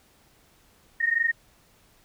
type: tone pair together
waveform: sine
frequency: 1841.2 / 1864.7 Hz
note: A#6 / A#6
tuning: -22 / 0 cents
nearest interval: unison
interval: 22 cents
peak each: -24 dBFS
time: 1-1.32 s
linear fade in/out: 10 ms
effects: pink hiss -60 dBFS RMS until 2.04 s